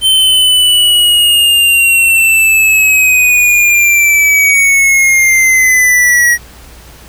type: linear sweep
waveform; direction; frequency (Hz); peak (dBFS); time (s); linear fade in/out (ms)
square; down; 3100 to 1900; -6; 0.01-6.38; 50
effects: added 59 Hz sine -36 dBFS peak until 7.08 s + pink hiss -37 dBFS RMS until 7.08 s